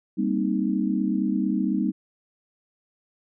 sine chord, C minor seventh, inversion second, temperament equal with one note detuned, 197.7 / 233.1 / 261.6 / 311.1 Hz, G3 / Bb3 / C4 / Eb4, +15 / 0 / 0 / 0 cents, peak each -25 / -28 / -28 / -27 dBFS, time 0.17-1.92 s, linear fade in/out 20 ms, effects none

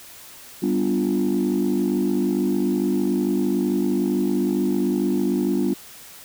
sine chord, G dominant seventh, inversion none, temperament equal, 196 / 246.9 / 293.7 / 349.2 Hz, G3 / B3 / D4 / F4, 0 / 0 / 0 / 0 cents, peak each -23 dBFS, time 0.62-5.74 s, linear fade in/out 10 ms, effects tanh soft clip ceiling -13 dBFS + white hiss -43 dBFS RMS until 6.24 s

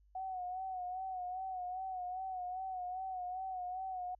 sine tone with vibrato, 741 Hz, F#5, 2 cents sharp, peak -38 dBFS, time 0.15-4.15 s, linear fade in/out 5 ms, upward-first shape sine, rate 2.5 Hz, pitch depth 53 cents each way, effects added 50 Hz sine -64 dBFS peak until 4.19 s

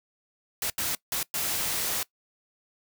white noise bursts at uneven times, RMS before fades -29 dBFS, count 4, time 0.62-0.7 / 0.78-0.95 / 1.12-1.23 / 1.34-2.03 s, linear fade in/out 2 ms, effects noise-tail reverb RT60 0.1 s tail -21 dB re dry

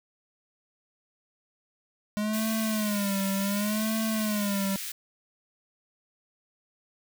square tone with vibrato, 207.7 Hz, G#3, in tune, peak -27 dBFS, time 2.17-4.76 s, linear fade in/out 0 ms, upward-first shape sine, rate 0.68 Hz, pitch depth 110 cents each way
white high-pass noise, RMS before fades -36 dBFS, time 2.33-4.92 s, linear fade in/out 5 ms, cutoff 1700 Hz, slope 24 dB/octave
effects none

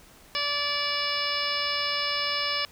harmonic tone, 579 Hz, D5, 25 cents flat, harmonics 1 / 2 / 3 / 4 / 5 / 6 / 7 / 8 / 9, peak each -37 / -33 / -35 / -33 / -33 / -37 / -37 / -37 / -31 dBFS, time 0.35-2.65 s, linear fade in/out 0 ms, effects pink hiss -53 dBFS RMS until 2.71 s

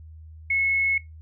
sine tone, 2187 Hz, C#7, 24 cents flat, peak -20 dBFS, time 0.5-0.98 s, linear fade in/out 5 ms, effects noise-tail reverb RT60 0.2 s tail -20 dB re dry + added 79 Hz sine -41 dBFS peak until 1.21 s

